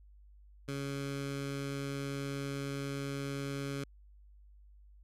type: tone with notch filter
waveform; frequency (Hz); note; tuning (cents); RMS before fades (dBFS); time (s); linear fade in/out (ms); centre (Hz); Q
15% pulse; 139.2; C#3; +8; -38; 0.68-3.84; 5; 730; 1.4
effects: added 50 Hz sine -55 dBFS peak until 5.03 s + low-pass 11000 Hz 12 dB/octave